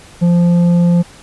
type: tone with tanh clipping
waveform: sine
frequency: 173.6 Hz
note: F3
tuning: 10 cents flat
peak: -9 dBFS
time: 0.21-1.03 s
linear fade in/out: 20 ms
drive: 7 dB
effects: pink hiss -40 dBFS RMS until 1.22 s + resampled to 24000 Hz